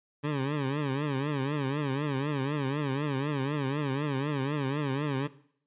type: tone with vibrato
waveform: 20% pulse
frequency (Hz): 141.2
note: C#3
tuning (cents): +32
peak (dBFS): -23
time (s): 0.23-5.28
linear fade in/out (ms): 20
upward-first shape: triangle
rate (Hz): 4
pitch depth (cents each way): 150
effects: noise-tail reverb RT60 0.6 s tail -18 dB re dry + resampled to 8000 Hz

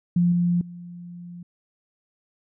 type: tone with level steps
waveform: sine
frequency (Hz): 174.61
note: F3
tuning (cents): 0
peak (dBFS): -16 / -18 / -36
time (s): 0.16-1.43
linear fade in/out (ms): 5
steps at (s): 0.32 / 0.61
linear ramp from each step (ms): 2
effects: none

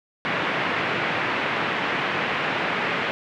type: band-pass noise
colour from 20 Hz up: white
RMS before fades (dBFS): -25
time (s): 0.25-3.11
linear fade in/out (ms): 0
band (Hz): 120 to 2500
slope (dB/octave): 24
effects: none

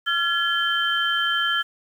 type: tone cluster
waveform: sine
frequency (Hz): 1374 / 1697 / 3112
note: F6 / G#6 / G7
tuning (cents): -29 / +37 / -13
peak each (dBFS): -24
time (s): 0.06-1.63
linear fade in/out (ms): 20
effects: 8-bit

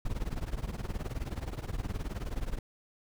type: noise with tremolo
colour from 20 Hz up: brown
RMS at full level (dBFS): -31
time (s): 0.05-2.59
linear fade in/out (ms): 5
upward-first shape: triangle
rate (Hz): 19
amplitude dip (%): 95
effects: none

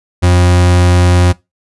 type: tone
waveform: 40% pulse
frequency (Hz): 88.9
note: F2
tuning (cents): +31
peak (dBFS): -5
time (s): 0.22-1.33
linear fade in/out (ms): 20
effects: noise-tail reverb RT60 0.2 s tail -21 dB re dry + resampled to 24000 Hz

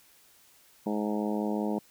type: harmonic tone with a mistuned harmonic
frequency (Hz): 105.4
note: G#2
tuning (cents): +26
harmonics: 2 / 3 / 4 / 5 / 6 / 7 / 8 / 9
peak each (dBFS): -30 / -34 / -36 / -38 / -40 / -41 / -42 / -43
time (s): 0.86-1.79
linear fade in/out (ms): 5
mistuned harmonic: 9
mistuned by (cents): -46
effects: white hiss -60 dBFS RMS until 1.9 s

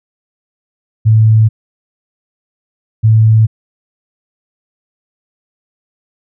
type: tone pair in turn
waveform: sine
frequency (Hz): 110 / 110.39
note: A2 / A2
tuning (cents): 0 / +6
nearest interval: unison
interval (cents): 6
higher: second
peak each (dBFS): -4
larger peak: neither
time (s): 1.05-1.49 / 3.03-3.47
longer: neither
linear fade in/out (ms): 20
effects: none

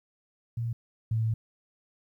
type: tone pair in turn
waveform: sine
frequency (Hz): 116.54 / 111.81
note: A#2 / A2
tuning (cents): 0 / +28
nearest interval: minor second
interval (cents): 72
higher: first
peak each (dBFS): -28 / -24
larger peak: second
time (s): 0.57-0.73 / 1.11-1.34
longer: second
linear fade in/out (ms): 5
effects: 11-bit

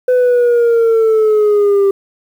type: linear sweep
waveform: sine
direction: down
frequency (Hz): 505 to 392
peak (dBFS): -5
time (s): 0.08-1.91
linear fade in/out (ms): 5
effects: tanh soft clip ceiling -7 dBFS + 7-bit

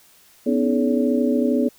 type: tone cluster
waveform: sine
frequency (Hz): 248.3 / 281.5 / 310.6 / 425.9 / 566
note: B3 / C#4 / D#4 / G#4 / C#5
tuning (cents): +9 / +27 / -3 / +44 / +36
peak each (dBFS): -19 / -25 / -25 / -24 / -26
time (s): 0.46-1.69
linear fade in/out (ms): 10
effects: white hiss -53 dBFS RMS until 1.78 s

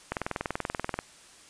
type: click train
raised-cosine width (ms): 0.5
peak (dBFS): -14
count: 19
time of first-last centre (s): 0.12-0.99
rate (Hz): 20.7
effects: white hiss -53 dBFS RMS until 1.49 s + resampled to 22050 Hz

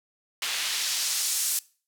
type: noise with band-pass filter sweep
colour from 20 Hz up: white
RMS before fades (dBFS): -28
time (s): 0.42-1.59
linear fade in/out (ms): 2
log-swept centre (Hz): 2600 to 9200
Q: 0.9
effects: noise-tail reverb RT60 0.4 s tail -22 dB re dry

